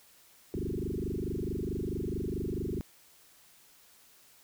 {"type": "tone with frequency modulation", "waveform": "sine", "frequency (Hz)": 222.8, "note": "A3", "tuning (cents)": 22, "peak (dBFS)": -31, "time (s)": [0.54, 2.81], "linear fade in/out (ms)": 0, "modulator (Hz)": 24.6, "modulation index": 7.4, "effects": ["white hiss -60 dBFS RMS until 4.43 s"]}